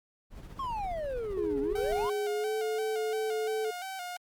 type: noise with tremolo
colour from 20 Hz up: brown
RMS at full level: -41 dBFS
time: 0.3-2.1 s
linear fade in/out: 50 ms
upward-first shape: sine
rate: 15 Hz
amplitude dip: 50%
type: exponential two-way sweep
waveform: triangle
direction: down then up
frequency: 1108.7 to 268 to 1108.7 Hz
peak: -30 dBFS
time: 0.59-2.1 s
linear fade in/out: 5 ms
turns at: 1.6 s
type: tone with pitch glide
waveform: sine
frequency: 415.3 to 435.7 Hz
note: G#4 to A4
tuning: 0 to -17 cents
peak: -29 dBFS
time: 1.37-3.71 s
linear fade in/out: 10 ms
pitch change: +83 cents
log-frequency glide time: 2.28-2.58 s
type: tone with vibrato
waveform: sawtooth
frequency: 740 Hz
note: F#5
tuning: in tune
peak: -33 dBFS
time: 1.75-4.17 s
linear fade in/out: 5 ms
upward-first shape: square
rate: 2.9 Hz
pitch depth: 61 cents each way
effects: Opus 48 kbps